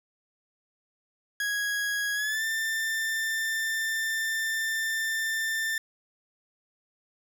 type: tone with pitch glide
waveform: 40% pulse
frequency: 1657 to 1786.2 Hz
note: G#6 to A6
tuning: -4 to +26 cents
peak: -26 dBFS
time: 1.4-5.78 s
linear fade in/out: 2 ms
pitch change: +130 cents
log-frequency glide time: 2.14-2.44 s
effects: none